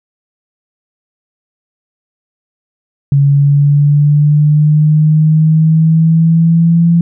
sine exponential sweep, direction up, 140 to 169.9 Hz, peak -5 dBFS, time 3.12-7.01 s, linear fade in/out 2 ms, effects none

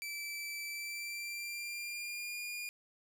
sawtooth tone with pitch glide, 2322 to 2425 Hz, D7 to D#7, -20 to -45 cents, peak -36 dBFS, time 0.02-2.69 s, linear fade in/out 0 ms, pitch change +75 cents, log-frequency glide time 0.67-2.4 s, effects none

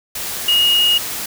sine tone in noise, 2869 Hz, F7, 46 cents sharp, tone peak -11 dBFS, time 0.48-0.98 s, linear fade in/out 5 ms, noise white, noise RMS -25 dBFS, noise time 0.15-1.26 s, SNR +11 dB, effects none

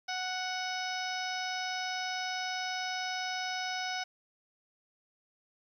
harmonic tone with a mistuned harmonic, 740 Hz, F#5, in tune, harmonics 1 / 2 / 3 / 4 / 5 / 6 / 7 / 8, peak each -37 / -39 / -41 / -45 / -44 / -50 / -41 / -47 dBFS, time 0.08-4.04 s, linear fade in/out 10 ms, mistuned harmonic 5, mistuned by +30 cents, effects 11-bit

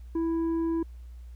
sine tone with tanh clipping, 329.6 Hz, E4, in tune, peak -26 dBFS, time 0.15-0.83 s, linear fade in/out 5 ms, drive 5 dB, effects added 60 Hz sine -41 dBFS peak until 1.35 s + pink hiss -67 dBFS RMS until 1.35 s

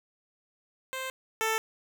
10% pulse tone pair in turn, 523 / 442.8 Hz, C5 / A4, -1 / +11 cents, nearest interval minor third, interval 288 cents, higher first, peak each -25 / -18 dBFS, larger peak second, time 0.93-1.1 / 1.41-1.58 s, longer neither, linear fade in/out 0 ms, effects none

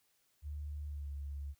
sine tone with pitch glide, 73.6 to 70.93 Hz, D2 to C#2, +4 to +40 cents, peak -39 dBFS, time 0.42-1.55 s, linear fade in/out 50 ms, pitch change -64 cents, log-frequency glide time 0.87-1.11 s, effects white hiss -75 dBFS RMS until 1.59 s

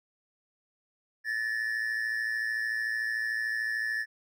triangle tone pair together, 1741 / 1854.5 Hz, A6 / A#6, -19 / -9 cents, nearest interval minor second, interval 110 cents, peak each -28 / -33 dBFS, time 1.24-4.06 s, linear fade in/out 50 ms, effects none

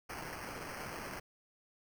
violet noise with sample-and-hold, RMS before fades -44 dBFS, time 0.09-1.2 s, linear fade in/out 10 ms, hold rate 3675 Hz, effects none

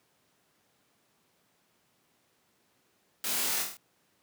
white noise with echo, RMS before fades -33 dBFS, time 3.24-3.62 s, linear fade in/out 2 ms, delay 25 ms, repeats 6, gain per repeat -3 dB, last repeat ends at 3.77 s, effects pink hiss -70 dBFS RMS until 4.22 s + high-pass 150 Hz 12 dB/octave

